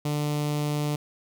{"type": "tone with notch filter", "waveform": "sawtooth", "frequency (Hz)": 148.1, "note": "D3", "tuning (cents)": 15, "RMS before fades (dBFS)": -27, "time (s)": [0.05, 0.96], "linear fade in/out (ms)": 5, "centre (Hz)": 1600, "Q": 1.6, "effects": []}